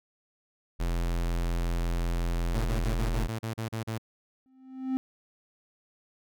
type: tone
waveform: square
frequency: 42.73 Hz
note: F1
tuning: 37 cents flat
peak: -27 dBFS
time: 0.79-3.28 s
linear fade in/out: 20 ms
type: tone bursts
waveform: sawtooth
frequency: 112.2 Hz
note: A2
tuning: 34 cents sharp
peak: -27 dBFS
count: 10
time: 2.54-3.982 s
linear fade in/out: 10 ms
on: 110 ms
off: 38 ms
type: tone with exponential growth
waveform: triangle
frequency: 261.5 Hz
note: C4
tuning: 1 cent flat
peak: -21 dBFS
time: 4.46-4.97 s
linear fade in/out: 0 ms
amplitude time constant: 110 ms
effects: none